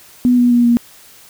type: tone with pitch steps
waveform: sine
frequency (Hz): 246.9 / 243.6 / 240.4 / 237.3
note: B3 / B3 / B3 / A#3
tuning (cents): 0 / -24 / -46 / +31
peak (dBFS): -8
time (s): 0.25-0.77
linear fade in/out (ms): 0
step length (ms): 130
effects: white hiss -43 dBFS RMS until 1.29 s